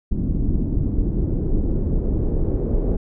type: noise with low-pass filter sweep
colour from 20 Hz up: brown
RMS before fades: -20 dBFS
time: 0.11-2.97 s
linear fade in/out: 10 ms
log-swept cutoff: 250 to 460 Hz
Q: 2
effects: none